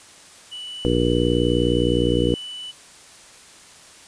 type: tone with pitch glide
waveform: triangle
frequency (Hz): 2960 to 2979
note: F#7 to F#7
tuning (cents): 0 to +11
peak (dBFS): -30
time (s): 0.51-2.72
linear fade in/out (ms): 20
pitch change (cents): +11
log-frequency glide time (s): 0.61-1.11
type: harmonic tone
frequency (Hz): 59.8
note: A#1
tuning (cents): +45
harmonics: 1 / 2 / 3 / 4 / 5 / 6 / 7 / 8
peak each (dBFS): -26 / -25 / -27 / -27 / -23 / -25 / -26 / -23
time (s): 0.85-2.34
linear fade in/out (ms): 0
effects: white hiss -46 dBFS RMS until 4.07 s + resampled to 22050 Hz